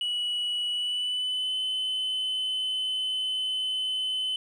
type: tone with pitch glide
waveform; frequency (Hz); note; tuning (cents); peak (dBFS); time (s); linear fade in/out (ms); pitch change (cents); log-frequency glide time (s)
sine; 2934 to 3036; F#7 to F#7; -15 to +44; -24; 0.01-4.36; 2; +59; 0.69-1.56
effects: tanh soft clip ceiling -25 dBFS + 10-bit